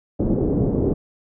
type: low-pass noise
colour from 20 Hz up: white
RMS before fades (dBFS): -20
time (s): 0.19-0.94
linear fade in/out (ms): 10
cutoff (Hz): 410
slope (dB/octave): 24
effects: none